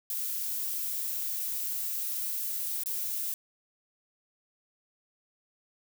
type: noise with dropouts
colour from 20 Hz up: violet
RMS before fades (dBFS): -33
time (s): 0.1-3.34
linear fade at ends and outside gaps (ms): 1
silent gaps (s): 2.836-2.859
effects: none